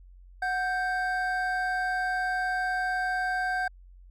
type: tone pair together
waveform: triangle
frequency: 736.6 / 1568 Hz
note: F#5 / G6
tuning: -8 / 0 cents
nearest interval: octave + minor second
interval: 1308 cents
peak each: -27 dBFS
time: 0.42-3.68 s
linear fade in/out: 5 ms
effects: added 45 Hz sine -48 dBFS peak until 4.1 s